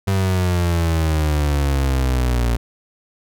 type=exponential sweep; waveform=35% pulse; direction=down; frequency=98 to 57.8 Hz; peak=-14 dBFS; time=0.07-2.57 s; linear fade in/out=10 ms; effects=none